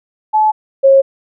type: tone pair in turn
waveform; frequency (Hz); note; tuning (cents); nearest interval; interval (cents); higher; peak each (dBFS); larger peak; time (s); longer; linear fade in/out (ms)
sine; 861 / 542.4; A5 / C#5; -38 / -38; minor sixth; 800; first; -8 / -4; second; 0.33-0.52 / 0.83-1.02; neither; 20
effects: none